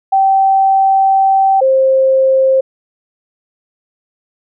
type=tone pair in turn; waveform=sine; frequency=775 / 529.6 Hz; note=G5 / C5; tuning=-20 / +21 cents; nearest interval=perfect fifth; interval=659 cents; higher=first; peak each=-7 dBFS; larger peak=neither; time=0.12-1.61 / 1.61-2.61 s; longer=first; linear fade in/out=10 ms; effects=none